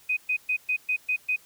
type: tone bursts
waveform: sine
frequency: 2501 Hz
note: D#7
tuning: 8 cents sharp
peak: -22 dBFS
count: 7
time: 0.09-1.363 s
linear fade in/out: 10 ms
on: 79 ms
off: 120 ms
effects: white hiss -56 dBFS RMS until 1.45 s